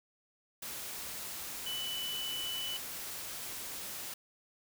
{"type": "tone in noise", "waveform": "sine", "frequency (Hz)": 2983, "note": "F#7", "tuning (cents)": 13, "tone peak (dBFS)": -36, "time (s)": [1.66, 2.77], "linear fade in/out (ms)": 5, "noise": "white", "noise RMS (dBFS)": -42, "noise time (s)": [0.62, 4.14], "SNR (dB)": 3, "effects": []}